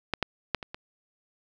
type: clicks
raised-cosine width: 0.3 ms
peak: -10 / -9 / -8 / -21 / -21 dBFS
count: 5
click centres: 0.137 / 0.227 / 0.547 / 0.628 / 0.745 s
effects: none